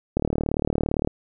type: click train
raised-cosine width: 2 ms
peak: -9 dBFS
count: 35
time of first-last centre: 0.17-1.074 s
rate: 37.6 Hz
effects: none